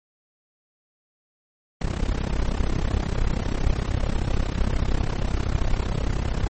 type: noise with amplitude modulation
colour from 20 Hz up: brown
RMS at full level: -19 dBFS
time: 1.81-6.48 s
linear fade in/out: 5 ms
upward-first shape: sine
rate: 32.9 Hz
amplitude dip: 90%
effects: MP3 32 kbps